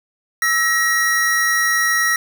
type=tone pair together; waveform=square; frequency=1319.2 / 1900 Hz; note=E6 / A#6; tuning=+1 / +33 cents; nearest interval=tritone; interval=632 cents; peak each=-23 / -16 dBFS; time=0.42-2.16 s; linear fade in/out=2 ms; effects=none